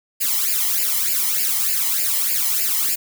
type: noise with flanger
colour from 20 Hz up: blue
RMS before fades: -20 dBFS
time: 0.2-2.96 s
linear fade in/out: 20 ms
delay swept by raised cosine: 0.41 to 1 ms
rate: 3.3 Hz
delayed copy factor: +1
effects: none